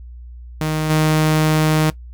sawtooth tone with level steps, 155.56 Hz, D#3, in tune, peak -14 / -9 dBFS, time 0.61-1.9 s, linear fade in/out 2 ms, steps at 0.89 s, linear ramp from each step 20 ms, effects noise-tail reverb RT60 0.1 s tail -18 dB re dry + added 60 Hz sine -33 dBFS peak until 2.13 s

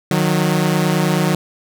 sawtooth tone pair together, 154.1 / 183.26 Hz, D#3 / F#3, -16 / -16 cents, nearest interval minor third, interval 300 cents, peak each -13 dBFS, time 0.11-1.35 s, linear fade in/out 2 ms, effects none

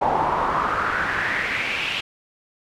brown noise with band-pass filter sweep, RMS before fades -23 dBFS, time 0.01-2.01 s, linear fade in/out 10 ms, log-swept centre 790 to 2900 Hz, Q 4, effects none

